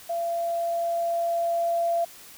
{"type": "tone with level ramp", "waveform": "sine", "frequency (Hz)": 680, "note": "F5", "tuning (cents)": -46, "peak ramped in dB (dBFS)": [-25, -21], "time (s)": [0.09, 2.05], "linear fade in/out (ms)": 10, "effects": ["white hiss -47 dBFS RMS until 2.37 s"]}